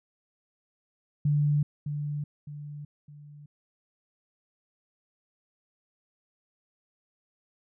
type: tone with echo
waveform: sine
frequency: 146.83 Hz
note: D3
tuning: in tune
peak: -21 dBFS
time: 1.25-1.63 s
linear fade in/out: 5 ms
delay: 610 ms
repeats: 3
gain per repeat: -8 dB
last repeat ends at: 3.46 s
effects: none